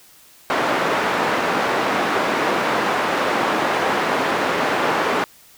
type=band-pass noise; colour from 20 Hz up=white; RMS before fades=-20 dBFS; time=0.5-5.24 s; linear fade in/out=0 ms; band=240 to 1300 Hz; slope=12 dB/octave; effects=white hiss -49 dBFS RMS until 5.57 s